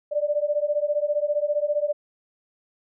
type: beating tone pair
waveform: sine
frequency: 583 / 598 Hz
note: D5 / D5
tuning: -13 / +31 cents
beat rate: 15 Hz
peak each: -24 dBFS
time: 0.11-1.93 s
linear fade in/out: 20 ms
effects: none